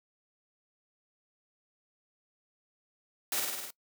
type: noise with echo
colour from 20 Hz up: white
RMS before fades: -32 dBFS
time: 3.32-3.4 s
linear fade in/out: 2 ms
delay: 51 ms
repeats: 6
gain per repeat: -2 dB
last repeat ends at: 3.706 s
effects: noise-tail reverb RT60 0.1 s tail -22 dB re dry + high-pass 200 Hz 12 dB/octave